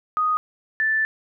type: tone pair in turn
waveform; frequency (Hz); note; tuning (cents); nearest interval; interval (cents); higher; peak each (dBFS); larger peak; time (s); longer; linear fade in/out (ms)
sine; 1244.5 / 1760.1; D#6 / A6; 0 / 0; tritone; 600; second; -18; neither; 0.17-0.37 / 0.8-1.05; second; 0
effects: none